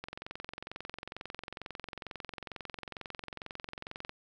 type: click train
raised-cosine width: 0.3 ms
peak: -24 dBFS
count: 91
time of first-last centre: 0.04-4.094 s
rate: 22.2 Hz
effects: none